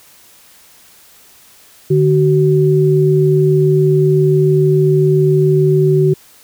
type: tone pair together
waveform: sine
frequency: 149.5 / 376.7 Hz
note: D3 / F#4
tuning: +31 / +31 cents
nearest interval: octave + major third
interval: 1600 cents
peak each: -11 dBFS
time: 1.9-6.14 s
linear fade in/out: 10 ms
effects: white hiss -45 dBFS RMS until 6.43 s